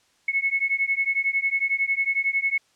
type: beating tone pair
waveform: sine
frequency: 2190 / 2201 Hz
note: C#7 / C#7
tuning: -22 / -13 cents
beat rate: 11 Hz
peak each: -24 dBFS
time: 0.28-2.58 s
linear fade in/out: 5 ms
effects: white hiss -63 dBFS RMS until 2.75 s + low-pass 7000 Hz 12 dB/octave